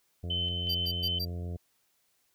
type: harmonic tone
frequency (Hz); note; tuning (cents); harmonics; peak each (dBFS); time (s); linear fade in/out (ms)
87.31; F2; 0; 1 / 2 / 3 / 4 / 5 / 6 / 7 / 8; -34 / -42 / -50 / -50 / -49 / -55 / -54 / -57; 0.23-1.57; 10
type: tone with tremolo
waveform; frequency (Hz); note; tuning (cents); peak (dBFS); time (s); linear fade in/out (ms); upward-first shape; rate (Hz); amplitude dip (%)
sine; 3059; G7; -43; -29; 0.3-1.19; 5; square; 2.7; 35
type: tone bursts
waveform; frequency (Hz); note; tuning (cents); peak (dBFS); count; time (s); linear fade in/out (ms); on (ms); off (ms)
square; 4699; D8; 0; -32; 4; 0.69-1.252; 10; 58; 110
effects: white hiss -72 dBFS RMS until 2.34 s